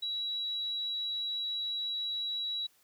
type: tone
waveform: sine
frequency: 3898 Hz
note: B7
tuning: 23 cents flat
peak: -32 dBFS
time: 0.02-2.67 s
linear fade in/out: 10 ms
effects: white hiss -67 dBFS RMS until 2.83 s